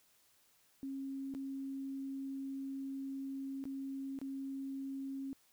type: tone with dropouts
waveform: sine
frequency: 271.1 Hz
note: C#4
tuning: 38 cents flat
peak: -39 dBFS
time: 0.83-5.33 s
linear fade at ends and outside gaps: 0 ms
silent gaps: 1.339-1.349 / 3.64-3.654 / 4.189-4.215 s
effects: white hiss -70 dBFS RMS until 5.52 s